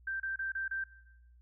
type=tone bursts; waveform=sine; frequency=1568 Hz; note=G6; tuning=in tune; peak=-33 dBFS; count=5; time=0.07-0.84 s; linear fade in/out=5 ms; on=130 ms; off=30 ms; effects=noise-tail reverb RT60 0.9 s tail -18 dB re dry + added 60 Hz sine -57 dBFS peak until 1.41 s